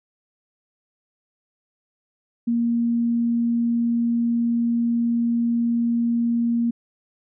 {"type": "tone", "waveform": "sine", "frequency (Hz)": 234.6, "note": "A#3", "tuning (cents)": 11, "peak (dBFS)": -18, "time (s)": [2.47, 6.71], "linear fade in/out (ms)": 10, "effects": []}